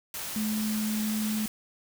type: tone in noise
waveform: sine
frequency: 215 Hz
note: A3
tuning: 40 cents flat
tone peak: -27 dBFS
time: 0.36-1.46 s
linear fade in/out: 2 ms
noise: white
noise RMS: -36 dBFS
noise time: 0.14-1.48 s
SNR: +6 dB
effects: none